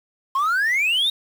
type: exponential sweep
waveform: triangle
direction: up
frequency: 1046.5 to 3804 Hz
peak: -15 dBFS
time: 0.35-1.1 s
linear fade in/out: 5 ms
effects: tanh soft clip ceiling -12 dBFS + 7-bit